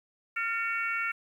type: harmonic tone with a mistuned harmonic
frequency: 450 Hz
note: A4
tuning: 39 cents sharp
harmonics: 3 / 4 / 5 / 6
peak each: -32 / -37 / -32 / -37 dBFS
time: 0.36-1.12 s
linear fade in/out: 10 ms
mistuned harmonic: 3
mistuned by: +48 cents
effects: 10-bit